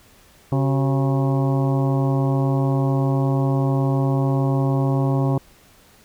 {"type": "harmonic tone with a mistuned harmonic", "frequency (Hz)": 136.4, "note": "C#3", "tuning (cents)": -28, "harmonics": [1, 2, 3, 4, 5, 6, 7, 8], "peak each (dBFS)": [-18, -24, -28, -30, -32, -34, -35, -36], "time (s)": [0.52, 5.38], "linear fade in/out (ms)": 2, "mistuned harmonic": 3, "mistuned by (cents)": -110, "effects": ["pink hiss -52 dBFS RMS until 6.04 s"]}